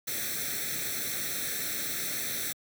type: noise with comb filter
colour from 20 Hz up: white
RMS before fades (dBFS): -33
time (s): 0.07-2.53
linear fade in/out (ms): 10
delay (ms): 0.51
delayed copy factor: +0.85
effects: high-pass 100 Hz 12 dB/octave